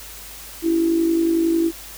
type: tone with amplitude modulation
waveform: sine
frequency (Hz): 331.5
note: E4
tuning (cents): +10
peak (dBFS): -13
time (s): 0.62-1.72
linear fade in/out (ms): 50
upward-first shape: sine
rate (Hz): 51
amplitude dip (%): 50
effects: added 50 Hz sine -44 dBFS peak until 1.97 s + white hiss -38 dBFS RMS until 1.97 s

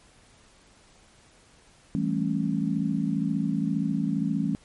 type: chord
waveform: sine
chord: A dominant seventh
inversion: second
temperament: just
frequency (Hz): 165 / 198 / 220 / 275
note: E3 / G3 / A3 / C#4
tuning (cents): +2 / +18 / 0 / -14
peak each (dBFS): -29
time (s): 1.95-4.55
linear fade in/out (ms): 0
effects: pink hiss -57 dBFS RMS until 4.64 s + MP3 48 kbps

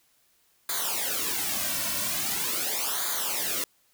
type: noise with flanger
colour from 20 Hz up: white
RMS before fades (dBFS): -29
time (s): 0.69-3.64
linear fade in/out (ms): 2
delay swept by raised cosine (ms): 0.36 to 2.46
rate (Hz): 0.42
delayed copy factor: -0.85
effects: white hiss -66 dBFS RMS until 3.93 s

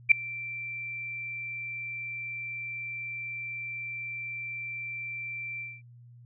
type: tone with ADSR envelope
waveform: sine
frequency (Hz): 2348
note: D7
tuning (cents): -1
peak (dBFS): -10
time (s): 0.09-5.82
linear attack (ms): 26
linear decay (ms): 3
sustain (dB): -24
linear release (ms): 220
effects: added 120 Hz sine -49 dBFS peak until 6.25 s

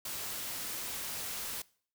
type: noise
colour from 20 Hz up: white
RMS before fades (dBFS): -39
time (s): 0.05-1.62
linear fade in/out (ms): 5
effects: noise-tail reverb RT60 0.5 s tail -22 dB re dry

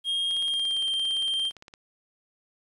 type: tone with pitch glide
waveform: triangle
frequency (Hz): 3238 to 3166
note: G#7 to G7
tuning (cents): -45 to +17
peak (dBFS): -23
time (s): 0.04-1.52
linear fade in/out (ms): 50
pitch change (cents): -38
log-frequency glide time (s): 0.42-0.82
type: click train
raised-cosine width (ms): 0.2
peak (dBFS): -28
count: 26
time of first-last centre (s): 0.31-1.739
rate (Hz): 17.5
effects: resampled to 32000 Hz + 10-bit

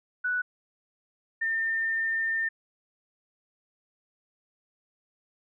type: tone pair in turn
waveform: sine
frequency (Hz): 1480 / 1806.5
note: F#6 / A6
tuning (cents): 0 / +45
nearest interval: minor third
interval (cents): 345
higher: second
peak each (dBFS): -25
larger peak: neither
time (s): 0.24-0.42 / 1.41-2.49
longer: second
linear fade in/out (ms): 10
effects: none

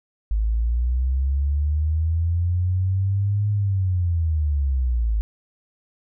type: linear two-way sweep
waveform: sine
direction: up then down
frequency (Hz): 51.91 to 104.3 to 51.91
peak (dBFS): -18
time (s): 0.31-5.21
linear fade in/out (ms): 0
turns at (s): 3.5
effects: none

